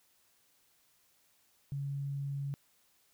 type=tone; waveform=sine; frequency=140 Hz; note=C#3; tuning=18 cents sharp; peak=-34 dBFS; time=1.72-2.54 s; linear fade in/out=0 ms; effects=white hiss -70 dBFS RMS until 3.13 s